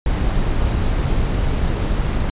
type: noise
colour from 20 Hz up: brown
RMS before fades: -18 dBFS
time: 0.06-2.3 s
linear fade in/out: 2 ms
effects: resampled to 8000 Hz